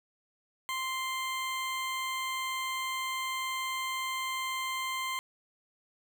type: tone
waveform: 20% pulse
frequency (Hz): 1046.5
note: C6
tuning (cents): 0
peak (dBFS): -27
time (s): 0.69-5.19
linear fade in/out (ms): 0
effects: none